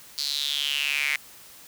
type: tone with high-pass filter sweep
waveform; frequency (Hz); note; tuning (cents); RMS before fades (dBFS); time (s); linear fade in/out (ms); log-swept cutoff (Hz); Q
square; 71.7; D2; -41; -27; 0.18-1.16; 0; 4500 to 2100; 6.9
effects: white hiss -48 dBFS RMS until 1.67 s